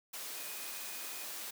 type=tone in noise; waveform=sine; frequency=2489 Hz; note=D#7; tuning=in tune; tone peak=-53 dBFS; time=0.35-1.25 s; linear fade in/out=10 ms; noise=white; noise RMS=-43 dBFS; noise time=0.13-1.51 s; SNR=-13 dB; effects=high-pass 300 Hz 12 dB/octave